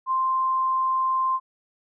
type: tone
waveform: sine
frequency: 1046.5 Hz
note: C6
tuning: in tune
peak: -20 dBFS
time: 0.06-1.4 s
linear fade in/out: 50 ms
effects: none